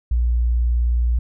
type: tone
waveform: sine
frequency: 59.4 Hz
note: A#1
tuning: 33 cents sharp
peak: -15 dBFS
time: 0.11-1.19 s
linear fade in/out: 5 ms
effects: none